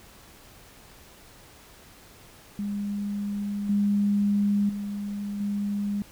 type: tone with level steps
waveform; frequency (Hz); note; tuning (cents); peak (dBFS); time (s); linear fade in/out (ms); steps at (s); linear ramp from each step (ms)
sine; 203.5; G#3; -35; -27 / -20 / -29 / -25; 2.59-6.02; 0; 3.69 / 4.69 / 5.4; 5
effects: pink hiss -51 dBFS RMS until 6.11 s